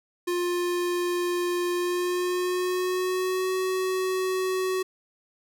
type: tone with pitch glide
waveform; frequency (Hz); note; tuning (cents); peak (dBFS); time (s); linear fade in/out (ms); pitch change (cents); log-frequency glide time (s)
square; 352.8 to 373.8; F4 to F#4; +18 to +18; -25; 0.27-4.83; 10; +100; 1.73-3.52
effects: none